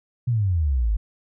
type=exponential sweep; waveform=sine; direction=down; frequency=127 to 48.66 Hz; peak=-18 dBFS; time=0.27-0.97 s; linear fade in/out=10 ms; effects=none